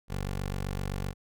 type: tone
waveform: 15% pulse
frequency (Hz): 47.75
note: G1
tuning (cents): -45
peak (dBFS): -25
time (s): 0.08-1.14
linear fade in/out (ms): 50
effects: none